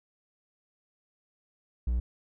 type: tone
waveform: triangle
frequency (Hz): 60.1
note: B1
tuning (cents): -46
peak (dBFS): -23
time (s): 1.87-2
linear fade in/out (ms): 5
effects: none